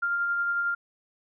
sine tone with tremolo, 1396.9 Hz, F6, in tune, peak -23 dBFS, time 0.02-0.75 s, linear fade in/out 10 ms, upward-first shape sine, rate 11 Hz, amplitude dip 25%, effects none

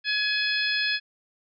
harmonic tone, 844 Hz, G#5, 28 cents sharp, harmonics 2 / 3 / 4 / 5 / 6, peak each -27 / -29 / -30 / -31 / -32 dBFS, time 0.04-1 s, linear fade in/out 50 ms, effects none

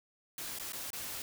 white noise with dropouts, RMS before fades -41 dBFS, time 0.38-1.22 s, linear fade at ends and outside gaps 1 ms, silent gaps 0.587-0.597 / 0.722-0.732 / 0.904-0.931 s, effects none

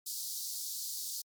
pink high-pass noise, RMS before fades -39 dBFS, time 0.06-1.22 s, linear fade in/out 10 ms, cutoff 4200 Hz, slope 48 dB/octave, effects MP3 96 kbps

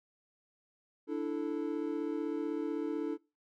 triangle chord, D suspended second, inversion none, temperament equal, 293.7 / 329.6 / 440 Hz, D4 / E4 / A4, 0 / 0 / 0 cents, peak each -34 / -35 / -36 dBFS, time 1.07-3.18 s, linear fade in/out 50 ms, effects noise-tail reverb RT60 0.3 s tail -24 dB re dry

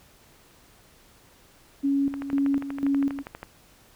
sine tone with tremolo, 278.1 Hz, C#4, 6 cents sharp, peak -20 dBFS, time 1.83-3.23 s, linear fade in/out 20 ms, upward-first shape square, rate 2 Hz, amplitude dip 70%
click train, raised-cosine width 0.5 ms, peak -21 dBFS, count 17, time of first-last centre 2.14-3.43 s, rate 12.4 Hz
effects pink hiss -56 dBFS RMS until 3.95 s

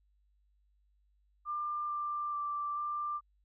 sine tone with pitch steps, 1194 / 1185 / 1173 / 1186 Hz, D6 / D6 / D6 / D6, +28 / +15 / -2 / +17 cents, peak -33 dBFS, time 1.45-3.21 s, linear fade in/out 50 ms, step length 440 ms, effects added 50 Hz sine -68 dBFS peak until 3.44 s

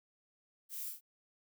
violet noise with echo, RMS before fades -44 dBFS, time 0.69-0.93 s, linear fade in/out 50 ms, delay 27 ms, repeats 3, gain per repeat -3 dB, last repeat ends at 1.011 s, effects none

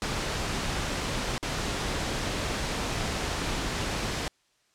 pink noise with dropouts, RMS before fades -30 dBFS, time 0.02-4.28 s, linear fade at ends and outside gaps 0 ms, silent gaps 1.38-1.428 s, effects white hiss -68 dBFS RMS until 4.74 s + low-pass 7000 Hz 12 dB/octave

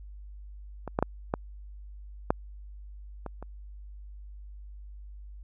clicks, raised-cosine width 1 ms, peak -21 / -11 / -9 / -12 / -8 / -22 / -27 dBFS, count 7, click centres 0.877 / 0.989 / 1.026 / 1.339 / 2.305 / 3.263 / 3.426 s, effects added 50 Hz sine -42 dBFS peak until 5.43 s

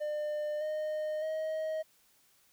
triangle tone with pitch steps, 600 / 614.7 / 629.8 Hz, D5 / D#5 / D#5, +37 / -21 / +21 cents, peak -30 dBFS, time 0-1.83 s, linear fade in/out 20 ms, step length 610 ms, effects white hiss -67 dBFS RMS until 2.52 s

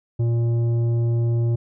sine tone with tanh clipping, 117.1 Hz, A#2, 8 cents sharp, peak -19 dBFS, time 0.19-1.56 s, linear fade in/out 10 ms, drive 9 dB, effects none

